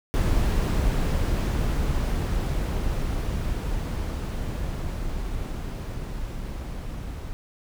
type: noise with level ramp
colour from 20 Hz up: brown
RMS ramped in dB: -21 to -34 dBFS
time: 0.14-7.33 s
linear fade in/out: 0 ms
effects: none